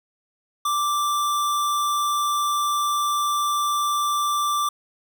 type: tone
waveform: square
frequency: 1174.7 Hz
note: D6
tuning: in tune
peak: -21 dBFS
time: 0.65-4.69 s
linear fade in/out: 5 ms
effects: none